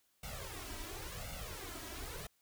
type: noise with flanger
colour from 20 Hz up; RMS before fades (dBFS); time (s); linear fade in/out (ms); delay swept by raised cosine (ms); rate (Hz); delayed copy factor
pink; -45; 0.23-2.27; 5; 1.4 to 3.1; 0.93; +0.9
effects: white hiss -75 dBFS RMS until 2.41 s